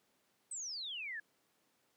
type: exponential sweep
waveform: sine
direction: down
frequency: 8372 to 1661.2 Hz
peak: -40 dBFS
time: 0.51-1.2 s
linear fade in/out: 5 ms
effects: pink hiss -75 dBFS RMS until 1.96 s + high-pass 200 Hz 12 dB/octave